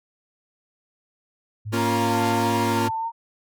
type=tone; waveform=sine; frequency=106.3 Hz; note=G#2; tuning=41 cents sharp; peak=-28 dBFS; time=1.65-2.91 s; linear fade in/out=20 ms
type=chord; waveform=sawtooth; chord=Bb minor; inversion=none; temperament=equal; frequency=233.1 / 277.2 / 349.2 Hz; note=Bb3 / Db4 / F4; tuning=0 / 0 / 0 cents; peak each=-21 / -24 / -22 dBFS; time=1.72-2.89 s; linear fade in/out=20 ms
type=tone with vibrato; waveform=sine; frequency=920 Hz; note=A#5; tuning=23 cents flat; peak=-24 dBFS; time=1.75-3.12 s; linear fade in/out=50 ms; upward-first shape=sine; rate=1.5 Hz; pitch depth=54 cents each way
effects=none